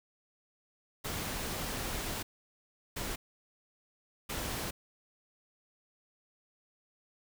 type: noise bursts at uneven times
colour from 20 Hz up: pink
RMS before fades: -37 dBFS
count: 3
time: 1.04-2.23 / 2.96-3.16 / 4.29-4.71 s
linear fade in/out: 10 ms
effects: none